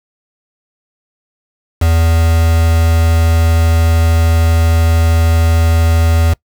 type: tone with quantisation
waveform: triangle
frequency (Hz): 82.41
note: E2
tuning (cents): 0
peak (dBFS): -6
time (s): 1.81-6.34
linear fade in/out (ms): 10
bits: 3
effects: noise-tail reverb RT60 0.1 s tail -23 dB re dry